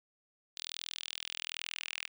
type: tone with high-pass filter sweep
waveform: sawtooth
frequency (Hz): 41.2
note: E1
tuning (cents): 0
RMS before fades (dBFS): -42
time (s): 0.56-2.08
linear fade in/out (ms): 20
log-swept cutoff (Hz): 3800 to 2500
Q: 3.2
effects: none